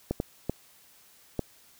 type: clicks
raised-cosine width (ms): 2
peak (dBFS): -14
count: 4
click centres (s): 0.11 / 0.201 / 0.496 / 1.393
effects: white hiss -58 dBFS RMS until 1.79 s